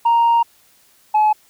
sine tone pair in turn, 932.3 / 853.6 Hz, A#5 / G#5, 0 / +47 cents, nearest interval major second, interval 153 cents, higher first, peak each -9 dBFS, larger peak neither, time 0.05-0.43 / 1.14-1.33 s, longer first, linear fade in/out 10 ms, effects tanh soft clip ceiling -9 dBFS + white hiss -54 dBFS RMS until 1.49 s

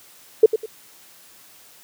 sine tone with echo, 439.2 Hz, A4, 3 cents flat, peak -5 dBFS, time 0.43-0.46 s, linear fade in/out 5 ms, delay 100 ms, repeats 2, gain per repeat -11 dB, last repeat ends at 0.66 s, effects white hiss -49 dBFS RMS until 1.83 s + high-pass 100 Hz 12 dB/octave

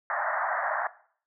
pink band-pass noise, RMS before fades -29 dBFS, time 0.1-0.87 s, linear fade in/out 2 ms, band 600 to 1900 Hz, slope 96 dB/octave, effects noise-tail reverb RT60 0.5 s tail -17 dB re dry

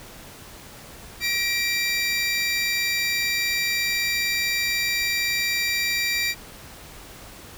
25% pulse tone pair together, 1902.1 / 2349 Hz, A#6 / D7, +34 / 0 cents, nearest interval major third, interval 366 cents, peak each -24 / -19 dBFS, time 1.2-6.35 s, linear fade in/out 50 ms, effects pink hiss -43 dBFS RMS until 7.57 s

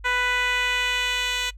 10% pulse tone with band-pass filter sweep, 495.6 Hz, B4, 6 cents sharp, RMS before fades -24 dBFS, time 0.04-1.51 s, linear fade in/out 20 ms, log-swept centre 1600 to 4100 Hz, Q 1.2, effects noise-tail reverb RT60 0.1 s tail -22 dB re dry + added 50 Hz sine -39 dBFS peak until 1.57 s

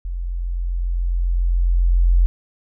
sine tone with level ramp, 43.65 Hz, F1, in tune, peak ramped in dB -23 to -10 dBFS, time 0.05-2.26 s, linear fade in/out 0 ms, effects none

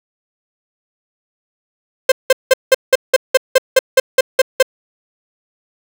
45% pulse tone bursts, 523.3 Hz, C5, in tune, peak -5 dBFS, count 13, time 2.09-4.627 s, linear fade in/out 5 ms, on 29 ms, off 180 ms, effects none

